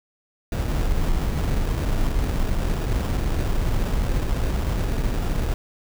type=noise with sample-and-hold; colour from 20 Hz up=brown; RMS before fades=-22 dBFS; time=0.52-5.54 s; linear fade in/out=2 ms; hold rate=2100 Hz; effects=none

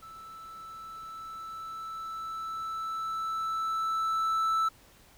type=tone with level ramp; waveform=triangle; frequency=1318.5 Hz; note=E6; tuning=in tune; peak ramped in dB=-43 to -22 dBFS; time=0.02-4.69 s; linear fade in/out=10 ms; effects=pink hiss -58 dBFS RMS until 5.17 s

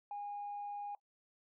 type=tone; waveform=sine; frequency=818 Hz; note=G#5; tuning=26 cents flat; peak=-39 dBFS; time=0.11-0.95 s; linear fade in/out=2 ms; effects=noise-tail reverb RT60 0.1 s tail -19 dB re dry + tanh soft clip ceiling -36 dBFS

